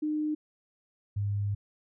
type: tone pair in turn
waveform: sine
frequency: 304.3 / 101.67 Hz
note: D#4 / G#2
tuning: -38 / -36 cents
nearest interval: octave + perfect fifth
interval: 1898 cents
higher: first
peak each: -27 dBFS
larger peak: neither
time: 0.02-0.35 / 1.16-1.55 s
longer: second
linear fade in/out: 10 ms
effects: none